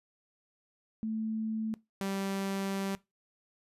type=tone pair in turn; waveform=sine / sawtooth; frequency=220 / 195.26 Hz; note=A3 / G3; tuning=0 / -7 cents; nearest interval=major second; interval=207 cents; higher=first; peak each=-31 / -28 dBFS; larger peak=second; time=1.03-1.74 / 2.01-2.95 s; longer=second; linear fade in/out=0 ms; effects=noise-tail reverb RT60 0.2 s tail -20 dB re dry + resampled to 32000 Hz